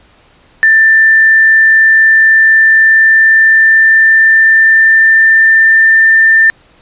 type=tone with pitch glide; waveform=sine; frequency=1778 to 1790.4 Hz; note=A6 to A6; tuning=+18 to +30 cents; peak=-3 dBFS; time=0.63-6.5 s; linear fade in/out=0 ms; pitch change=+12 cents; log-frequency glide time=2.57-6.12 s; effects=pink hiss -46 dBFS RMS until 6.81 s + resampled to 8000 Hz